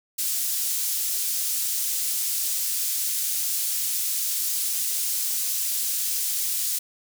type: high-pass noise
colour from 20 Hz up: pink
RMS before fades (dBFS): -26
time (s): 0.18-6.79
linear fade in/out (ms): 10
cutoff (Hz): 7000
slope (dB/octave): 12
effects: none